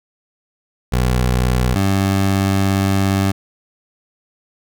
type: tone pair in turn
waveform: 20% pulse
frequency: 62.1 / 97.25 Hz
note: B1 / G2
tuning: +10 / -13 cents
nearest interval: minor sixth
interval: 777 cents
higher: second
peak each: -9 dBFS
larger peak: neither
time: 0.92-1.75 / 1.75-3.32 s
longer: second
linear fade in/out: 10 ms
effects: none